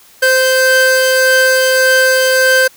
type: tone pair together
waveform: 45% pulse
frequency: 519.9 / 1558 Hz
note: C5 / G6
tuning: -11 / -11 cents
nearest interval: octave + perfect fifth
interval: 1900 cents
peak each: -11 dBFS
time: 0.22-2.68 s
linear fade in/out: 10 ms
effects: white hiss -44 dBFS RMS until 2.76 s